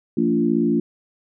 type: harmonic tone with a mistuned harmonic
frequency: 57.6 Hz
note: A#1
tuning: 20 cents flat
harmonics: 3 / 4 / 5 / 6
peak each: -26 / -20 / -21 / -22 dBFS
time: 0.17-0.8 s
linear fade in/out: 5 ms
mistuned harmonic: 4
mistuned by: -21 cents
effects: none